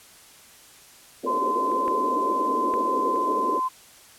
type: band-pass noise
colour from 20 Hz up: white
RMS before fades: -29 dBFS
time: 1.23-3.6 s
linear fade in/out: 10 ms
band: 250 to 540 Hz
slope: 48 dB/octave
type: tone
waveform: sine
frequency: 1029 Hz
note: C6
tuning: 29 cents flat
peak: -22 dBFS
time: 1.26-3.69 s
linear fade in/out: 20 ms
type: clicks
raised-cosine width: 0.5 ms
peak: -30 / -20 / -20 / -30 dBFS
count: 4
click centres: 1.717 / 1.88 / 2.739 / 3.159 s
effects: white hiss -50 dBFS RMS until 4.18 s + low-pass 12000 Hz 12 dB/octave